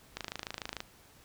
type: click train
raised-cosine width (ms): 0.2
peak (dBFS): -19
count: 18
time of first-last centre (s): 0.17-0.804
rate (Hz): 26.8
effects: pink hiss -59 dBFS RMS until 1.24 s